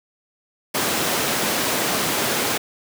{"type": "high-pass noise", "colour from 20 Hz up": "pink", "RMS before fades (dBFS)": -22, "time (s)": [0.74, 2.58], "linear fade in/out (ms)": 10, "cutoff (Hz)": 230, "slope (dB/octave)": 12, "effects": []}